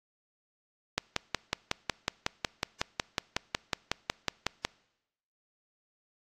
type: click train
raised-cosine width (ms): 0.2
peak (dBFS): -9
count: 21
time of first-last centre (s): 0.98-4.65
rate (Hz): 5.45
effects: noise-tail reverb RT60 0.9 s tail -25 dB re dry + AAC 48 kbps